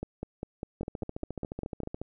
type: two click trains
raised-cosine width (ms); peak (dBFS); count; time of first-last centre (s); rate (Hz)
2; -21 / -22; 10 / 18; 0.03-1.834 / 0.81-2.016; 4.99 / 14.1
effects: none